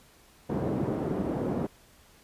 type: band-pass noise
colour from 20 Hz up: pink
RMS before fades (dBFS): -30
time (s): 0.49-1.67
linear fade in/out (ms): 10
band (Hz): 170 to 480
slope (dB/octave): 12
effects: pink hiss -58 dBFS RMS until 2.23 s + resampled to 32000 Hz